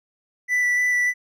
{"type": "tone with vibrato", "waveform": "triangle", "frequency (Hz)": 1975.5, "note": "B6", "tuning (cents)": 0, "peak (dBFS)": -16, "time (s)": [0.48, 1.14], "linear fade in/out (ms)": 50, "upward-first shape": "square", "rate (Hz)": 3.4, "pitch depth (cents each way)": 8, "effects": []}